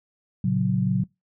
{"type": "chord", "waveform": "sine", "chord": "F# major", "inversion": "first", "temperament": "just", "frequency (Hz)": [115.62, 138.75, 185], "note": ["A#2", "C#3", "F#3"], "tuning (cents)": [-14, 2, 0], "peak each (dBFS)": [-26, -25, -22], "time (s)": [0.44, 1.04], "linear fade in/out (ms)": 5, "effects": ["noise-tail reverb RT60 0.2 s tail -23 dB re dry"]}